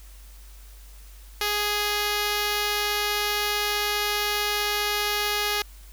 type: tone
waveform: 5% pulse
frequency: 415.3 Hz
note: G#4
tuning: in tune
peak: -12 dBFS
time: 1.41-5.62 s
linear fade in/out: 2 ms
effects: added 49 Hz sine -43 dBFS peak until 5.92 s + white hiss -53 dBFS RMS until 5.92 s